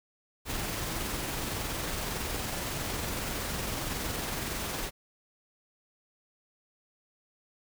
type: noise with amplitude modulation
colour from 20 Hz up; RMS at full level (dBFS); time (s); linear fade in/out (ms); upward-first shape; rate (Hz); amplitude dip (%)
pink; -33; 0.45-4.91; 50; sine; 21.7; 25
effects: none